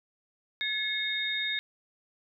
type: tone cluster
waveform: sine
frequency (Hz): 1711 / 2170 / 3696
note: A6 / C#7 / A#7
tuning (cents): -49 / -37 / -16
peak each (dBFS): -35 / -33 / -31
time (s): 0.61-1.59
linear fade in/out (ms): 0
effects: none